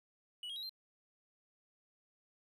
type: tone with pitch steps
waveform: triangle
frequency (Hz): 2938 / 3251 / 3852 / 4152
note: F#7 / G#7 / B7 / C8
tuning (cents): -13 / -38 / -44 / -14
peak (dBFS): -40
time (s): 0.43-0.694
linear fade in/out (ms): 2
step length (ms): 66
effects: none